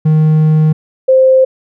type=tone pair in turn; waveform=triangle / sine; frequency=155.56 / 523.2 Hz; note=D#3 / C5; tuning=0 / 0 cents; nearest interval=octave + major sixth; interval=2100 cents; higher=second; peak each=-4 dBFS; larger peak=neither; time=0.05-0.73 / 1.08-1.45 s; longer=first; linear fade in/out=10 ms; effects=none